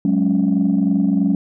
sine chord, F# suspended second, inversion none, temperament just, 185 / 208.1 / 277.5 Hz, F#3 / G#3 / C#4, 0 / +4 / +2 cents, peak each -17 dBFS, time 0.05-1.35 s, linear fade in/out 2 ms, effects tanh soft clip ceiling -8 dBFS

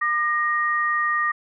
sine tone pair together, 1204 / 1872.3 Hz, D6 / A#6, +43 / +7 cents, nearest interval minor sixth, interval 764 cents, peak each -22 dBFS, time 0.01-1.32 s, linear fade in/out 10 ms, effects none

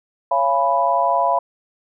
sine chord, C# dominant seventh, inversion none, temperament equal with one note detuned, 554.4 / 686.1 / 830.6 / 987.8 Hz, C#5 / E#5 / G#5 / B5, 0 / -31 / 0 / 0 cents, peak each -23 / -19 / -24 / -18 dBFS, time 0.31-1.39 s, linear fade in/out 5 ms, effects none

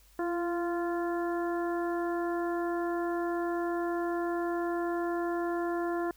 harmonic tone with a mistuned harmonic, 346.9 Hz, F4, 12 cents flat, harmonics 1 / 2 / 3 / 4 / 5, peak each -30 / -36 / -40 / -42 / -44 dBFS, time 0.19-6.11 s, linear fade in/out 2 ms, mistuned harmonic 1, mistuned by -27 cents, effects added 50 Hz sine -59 dBFS peak until 6.16 s + white hiss -63 dBFS RMS until 6.16 s

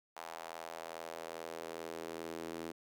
sawtooth tone with high-pass filter sweep, 82.41 Hz, E2, in tune, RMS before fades -45 dBFS, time 0.16-2.72 s, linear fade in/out 10 ms, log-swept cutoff 800 to 320 Hz, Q 2, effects none

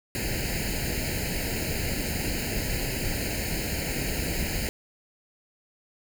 pink noise with comb filter, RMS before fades -29 dBFS, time 0.15-4.69 s, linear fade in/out 0 ms, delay 0.43 ms, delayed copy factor +1, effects none

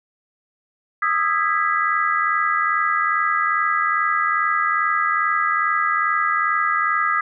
sine chord, E major seventh, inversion third, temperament just, 1236.1 / 1318.5 / 1648.1 / 1977.8 Hz, D#6 / E6 / G#6 / B6, -12 / 0 / -14 / +2 cents, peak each -20 / -24 / -24 / -24 dBFS, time 1.02-7.21 s, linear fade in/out 5 ms, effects none

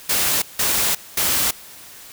white noise bursts at uneven times, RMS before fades -19 dBFS, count 3, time 0.09-0.42 / 0.59-0.95 / 1.17-1.51 s, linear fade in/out 5 ms, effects white hiss -41 dBFS RMS until 2.12 s

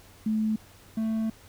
sine / triangle tone pair in turn, 217.3 / 221.5 Hz, A3 / A3, -21 / +12 cents, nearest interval unison, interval 33 cents, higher second, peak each -23 / -23 dBFS, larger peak neither, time 0.26-0.56 / 0.97-1.3 s, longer second, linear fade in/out 5 ms, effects added 95 Hz sine -56 dBFS peak until 1.48 s + pink hiss -54 dBFS RMS until 1.48 s

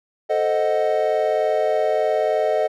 triangle chord, A diminished seventh, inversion none, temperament equal, 440 / 523.3 / 622.3 / 740 Hz, A4 / C5 / Eb5 / Gb5, 0 / 0 / 0 / 0 cents, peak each -21 / -24 / -18 / -23 dBFS, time 0.29-2.68 s, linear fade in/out 20 ms, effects none

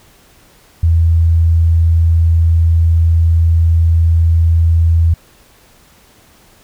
sine tone, 82.7 Hz, E2, 6 cents sharp, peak -7 dBFS, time 0.83-5.14 s, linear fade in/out 5 ms, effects pink hiss -47 dBFS RMS until 6.63 s

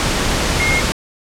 sine tone in noise, 2143 Hz, C7, 41 cents sharp, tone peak -16 dBFS, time 0.6-0.8 s, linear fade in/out 0 ms, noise pink, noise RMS -17 dBFS, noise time 0-0.92 s, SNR -2 dB, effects low-pass 8000 Hz 12 dB/octave

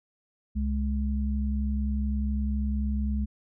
sine tone pair together, 66.27 / 210.4 Hz, C2 / G#3, +23 / +23 cents, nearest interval octave + minor sixth, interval 2000 cents, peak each -26 / -30 dBFS, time 0.55-3.26 s, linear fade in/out 20 ms, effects none

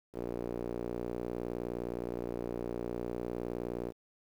sawtooth tone with band-pass filter, 59.5 Hz, A#1, 36 cents sharp, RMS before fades -38 dBFS, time 0.13-3.93 s, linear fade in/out 50 ms, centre 410 Hz, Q 2.2, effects 10-bit

